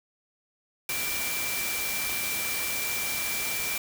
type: tone in noise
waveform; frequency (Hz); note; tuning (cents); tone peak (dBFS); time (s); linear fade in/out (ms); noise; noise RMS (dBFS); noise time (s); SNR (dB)
sine; 2349; D7; 0; -33; 0.89-3.78; 2; white; -31; 0.89-3.78; -5
effects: none